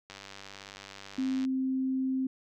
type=click train; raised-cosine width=0.2 ms; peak=-27 dBFS; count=134; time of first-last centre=0.1-1.45 s; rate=98.5 Hz
type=tone; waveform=sine; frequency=262.3 Hz; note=C4; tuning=4 cents sharp; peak=-27 dBFS; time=1.18-2.27 s; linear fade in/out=5 ms
effects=none